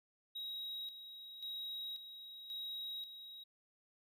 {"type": "tone with tremolo", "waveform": "triangle", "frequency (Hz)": 3817, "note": "A#7", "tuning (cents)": 40, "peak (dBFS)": -40, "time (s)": [0.35, 3.44], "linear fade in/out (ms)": 10, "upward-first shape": "square", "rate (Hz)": 0.93, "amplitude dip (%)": 60, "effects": []}